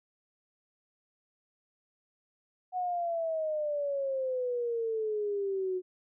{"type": "exponential sweep", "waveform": "sine", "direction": "down", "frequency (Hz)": [740, 363.7], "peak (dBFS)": -29, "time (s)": [2.72, 5.82], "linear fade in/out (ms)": 50, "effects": []}